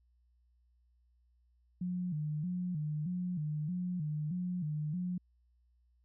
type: tone with vibrato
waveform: sine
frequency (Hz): 164.81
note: E3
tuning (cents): 0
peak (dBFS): -33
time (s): 1.81-5.18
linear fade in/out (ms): 5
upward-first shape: square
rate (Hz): 1.6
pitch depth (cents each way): 150
effects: added 60 Hz sine -67 dBFS peak until 6.04 s